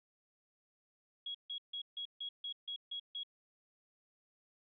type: tone bursts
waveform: sine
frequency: 3318 Hz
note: G#7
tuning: 2 cents flat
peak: -39 dBFS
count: 9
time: 1.26-3.234 s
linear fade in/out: 5 ms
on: 86 ms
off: 150 ms
effects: none